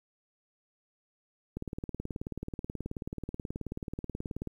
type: click train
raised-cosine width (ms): 3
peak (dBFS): -23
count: 55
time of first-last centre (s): 1.57-4.473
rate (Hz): 18.6
effects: 10-bit